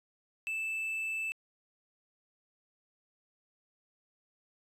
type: tone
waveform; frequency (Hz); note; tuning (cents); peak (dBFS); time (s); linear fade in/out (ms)
triangle; 2637; E7; 0; -31; 0.47-1.32; 0
effects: resampled to 32000 Hz